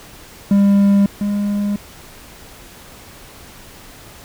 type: tone pair in turn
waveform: triangle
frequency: 200 / 204.2 Hz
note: G3 / G#3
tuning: +35 / -29 cents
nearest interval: unison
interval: 36 cents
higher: second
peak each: -7 / -14 dBFS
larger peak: first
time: 0.51-1.06 / 1.21-1.76 s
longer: neither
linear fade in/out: 2 ms
effects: pink hiss -40 dBFS RMS until 4.24 s